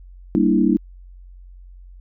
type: chord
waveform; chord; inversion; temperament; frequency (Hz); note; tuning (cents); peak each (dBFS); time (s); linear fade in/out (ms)
sine; E half-diminished seventh; first; equal with one note detuned; 196 / 233.1 / 293.7 / 328.1; G3 / Bb3 / D4 / E4; 0 / 0 / 0 / -8; -19; 0.35-0.77; 0
effects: added 45 Hz sine -39 dBFS peak until 2 s